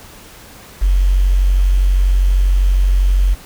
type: tone with quantisation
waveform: sine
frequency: 46.25 Hz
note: F#1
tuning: in tune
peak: -9 dBFS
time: 0.81-3.35 s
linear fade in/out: 20 ms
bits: 6
effects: pink hiss -39 dBFS RMS until 3.45 s